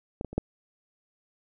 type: clicks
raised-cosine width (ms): 2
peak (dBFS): -18 / -21 / -27 / -11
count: 4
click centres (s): 0.211 / 0.247 / 0.33 / 0.38
effects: none